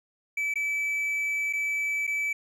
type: tone with dropouts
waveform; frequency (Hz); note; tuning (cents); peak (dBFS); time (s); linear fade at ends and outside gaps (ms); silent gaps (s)
triangle; 2305; D7; -33; -24; 0.37-2.33; 5; 0.54-0.556 / 1.528-1.533 / 2.069-2.075
effects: none